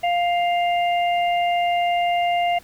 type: harmonic tone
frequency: 700 Hz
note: F5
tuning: 4 cents sharp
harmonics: 1 / 3 / 4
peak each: -18 / -28 / -30 dBFS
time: 0.03-2.59 s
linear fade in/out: 10 ms
effects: pink hiss -49 dBFS RMS until 2.63 s